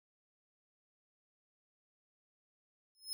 sawtooth tone with exponential growth, 5170 Hz, E8, 34 cents flat, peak -32 dBFS, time 2.95-3.13 s, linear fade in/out 0 ms, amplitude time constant 38 ms, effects none

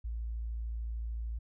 sine tone, 56.7 Hz, A#1, 47 cents flat, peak -34 dBFS, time 0.04-1.39 s, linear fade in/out 10 ms, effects none

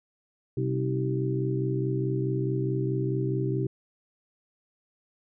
harmonic tone with a mistuned harmonic, 64.7 Hz, C2, 19 cents flat, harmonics 2 / 3 / 4 / 5 / 6, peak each -27 / -38 / -40 / -32 / -31 dBFS, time 0.57-3.67 s, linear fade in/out 5 ms, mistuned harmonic 4, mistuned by +110 cents, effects none

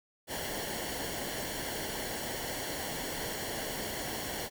pink noise with comb filter, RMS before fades -37 dBFS, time 0.27-4.5 s, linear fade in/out 50 ms, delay 0.8 ms, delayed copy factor -0.65, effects none

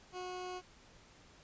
20% pulse tone, 364.5 Hz, F#4, 26 cents flat, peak -36 dBFS, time 0.12-0.62 s, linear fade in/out 50 ms, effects pink hiss -61 dBFS RMS until 1.43 s + resampled to 16000 Hz

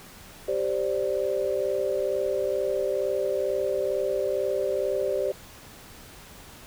sine chord, G suspended fourth, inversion none, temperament equal with one note detuned, 392 / 525.1 / 587.3 Hz, G4 / C5 / D5, 0 / +6 / 0 cents, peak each -28 dBFS, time 0.48-5.32 s, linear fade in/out 5 ms, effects pink hiss -47 dBFS RMS until 6.66 s

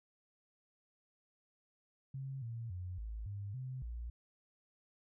sine tone with pitch steps, 134.8 / 115.6 / 90.3 / 54.3 / 100.8 / 129.2 / 58.6 Hz, C#3 / A#2 / F#2 / A1 / G2 / C3 / A#1, -48 / -14 / -42 / -22 / +49 / -21 / +10 cents, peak -40 dBFS, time 2.14-4.1 s, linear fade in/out 5 ms, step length 280 ms, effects none

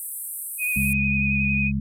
white band-pass noise, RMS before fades -33 dBFS, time 0-0.93 s, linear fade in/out 0 ms, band 8300 to 14000 Hz, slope 96 dB/octave
sine tone with vibrato, 2489 Hz, D#7, in tune, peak -22 dBFS, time 0.58-1.72 s, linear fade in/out 50 ms, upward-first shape sine, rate 11 Hz, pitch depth 22 cents each way
harmonic tone, 68.3 Hz, C#2, 25 cents flat, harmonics 1 / 2 / 3, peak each -28 / -27 / -24 dBFS, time 0.76-1.8 s, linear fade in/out 5 ms
effects none

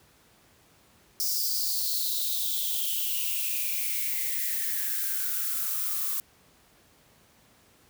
violet noise with high-pass filter sweep, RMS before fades -29 dBFS, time 1.2-6.2 s, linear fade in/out 0 ms, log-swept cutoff 5300 to 1100 Hz, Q 7.1, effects pink hiss -60 dBFS RMS until 7.89 s + high-pass 60 Hz 12 dB/octave

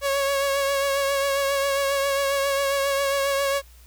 sawtooth tone with vibrato, 554.4 Hz, C#5, in tune, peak -17 dBFS, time 0.01-3.62 s, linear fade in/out 50 ms, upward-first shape triangle, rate 7.4 Hz, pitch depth 31 cents each way, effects added 60 Hz sine -47 dBFS peak until 3.86 s + white hiss -55 dBFS RMS until 3.86 s

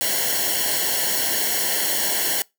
white noise with comb filter, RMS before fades -22 dBFS, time 0.01-2.42 s, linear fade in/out 0 ms, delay 0.81 ms, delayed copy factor -0.85, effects noise-tail reverb RT60 0.2 s tail -24 dB re dry

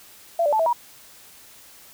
sine tone with pitch steps, 675 / 585 / 873 / 652 / 956 Hz, E5 / D5 / A5 / E5 / A#5, +41 / -7 / -14 / -19 / +43 cents, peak -17 dBFS, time 0.39-0.73 s, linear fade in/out 5 ms, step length 68 ms, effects white hiss -48 dBFS RMS until 1.93 s

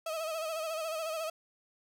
35% pulse tone with vibrato, 640 Hz, D#5, 49 cents sharp, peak -32 dBFS, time 0.06-1.3 s, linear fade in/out 5 ms, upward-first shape sine, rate 14 Hz, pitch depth 60 cents each way, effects none

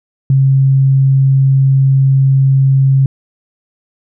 sine tone, 135 Hz, C#3, 45 cents flat, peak -6 dBFS, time 0.3-3.06 s, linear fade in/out 2 ms, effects none

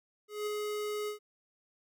square tone with ADSR envelope, 419.8 Hz, G#4, 19 cents sharp, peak -32 dBFS, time 0.28-1.19 s, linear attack 190 ms, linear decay 4 ms, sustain -2 dB, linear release 110 ms, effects none

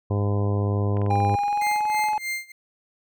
harmonic tone, 101.7 Hz, G#2, 36 cents flat, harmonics 1 / 2 / 3 / 4 / 5 / 6 / 7 / 8 / 9 / 10, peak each -21 / -31 / -33 / -31 / -34 / -39 / -39 / -43 / -44 / -39 dBFS, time 0.1-1.36 s, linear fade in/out 10 ms
click train, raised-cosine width 0.5 ms, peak -25 dBFS, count 27, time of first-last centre 0.97-2.179 s, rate 21.5 Hz
triangle tone with pitch glide, 804 to 850.3 Hz, G5 to G#5, +44 to +41 cents, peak -19 dBFS, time 1.1-2.18 s, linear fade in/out 5 ms, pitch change +97 cents, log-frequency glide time 1.25-1.9 s
40% pulse tone with tremolo, 2100 Hz, C7, 6 cents sharp, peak -24 dBFS, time 1.61-2.52 s, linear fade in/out 5 ms, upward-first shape sine, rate 3.2 Hz, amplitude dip 95%
effects none

